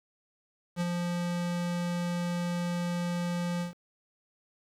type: tone with ADSR envelope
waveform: square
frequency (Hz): 174.61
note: F3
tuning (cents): 0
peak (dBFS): -27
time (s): 0.76-3.74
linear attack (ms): 48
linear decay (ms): 36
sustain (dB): -3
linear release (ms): 130
effects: low-pass 10000 Hz 12 dB/octave + 9-bit